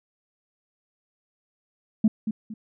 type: tone with echo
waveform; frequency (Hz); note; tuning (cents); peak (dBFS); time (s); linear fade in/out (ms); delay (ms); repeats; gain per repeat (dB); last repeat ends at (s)
sine; 217.8; A3; -17; -13; 2.04-2.08; 5; 230; 2; -10; 2.54
effects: tanh soft clip ceiling -11 dBFS